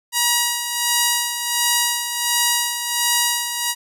5% pulse tone with tremolo, 957 Hz, A#5, 45 cents sharp, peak -3 dBFS, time 0.12-3.75 s, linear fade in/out 50 ms, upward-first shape sine, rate 1.4 Hz, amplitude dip 60%, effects none

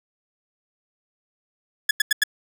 sawtooth tone bursts, 1702 Hz, G#6, 42 cents sharp, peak -11 dBFS, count 4, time 1.89-2.237 s, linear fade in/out 5 ms, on 20 ms, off 89 ms, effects none

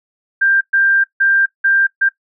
sine tone bursts at uneven times, 1586 Hz, G6, 20 cents sharp, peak -10 dBFS, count 5, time 0.41-0.61 / 0.73-1.04 / 1.2-1.46 / 1.64-1.87 / 2.01-2.09 s, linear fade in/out 10 ms, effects noise-tail reverb RT60 0.1 s tail -17 dB re dry

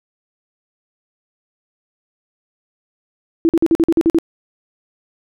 sine tone bursts, 330 Hz, E4, 2 cents sharp, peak -9 dBFS, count 9, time 3.45-4.186 s, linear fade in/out 0 ms, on 40 ms, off 47 ms, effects none

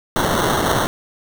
white noise with sample-and-hold, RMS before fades -18 dBFS, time 0.16-0.87 s, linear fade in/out 0 ms, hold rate 2450 Hz, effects none

